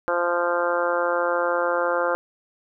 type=harmonic tone; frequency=173.9 Hz; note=F3; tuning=7 cents flat; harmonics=2 / 3 / 4 / 5 / 6 / 7 / 8 / 9; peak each=-31 / -23 / -31 / -30 / -30 / -30 / -28 / -33 dBFS; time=0.08-2.15 s; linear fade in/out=0 ms; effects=none